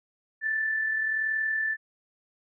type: tone with amplitude modulation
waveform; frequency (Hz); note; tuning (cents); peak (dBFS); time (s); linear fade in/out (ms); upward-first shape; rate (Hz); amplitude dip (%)
sine; 1760; A6; 0; -23; 0.41-1.77; 50; sine; 41.1; 40
effects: none